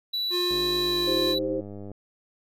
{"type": "tone", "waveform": "triangle", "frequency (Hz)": 3945, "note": "B7", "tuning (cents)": -3, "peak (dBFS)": -24, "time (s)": [0.13, 1.39], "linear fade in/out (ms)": 10}
{"type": "tone with pitch glide", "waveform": "square", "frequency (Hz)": [355.8, 351.3], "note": ["F4", "F4"], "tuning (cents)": [32, 10], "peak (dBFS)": -27, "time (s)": [0.3, 1.36], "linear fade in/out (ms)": 50, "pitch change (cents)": -22, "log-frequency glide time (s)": [0.79, 0.99]}
{"type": "click train", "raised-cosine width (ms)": 2, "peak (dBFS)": -27, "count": 143, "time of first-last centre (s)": [0.51, 1.916], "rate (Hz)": 101}
{"type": "chord", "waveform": "sine", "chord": "C minor", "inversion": "first", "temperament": "just", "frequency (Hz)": [314, 392.4, 523.3], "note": ["Eb4", "G4", "C5"], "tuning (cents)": [16, 2, 0], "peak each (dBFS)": [-30, -31, -28], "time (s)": [1.07, 1.61], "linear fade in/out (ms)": 10}
{"effects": []}